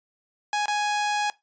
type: tone with dropouts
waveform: sawtooth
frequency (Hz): 832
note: G#5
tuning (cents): +3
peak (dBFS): -19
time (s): 0.53-1.3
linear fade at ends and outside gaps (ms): 1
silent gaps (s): 0.658-0.681
effects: noise-tail reverb RT60 0.2 s tail -20 dB re dry + resampled to 16000 Hz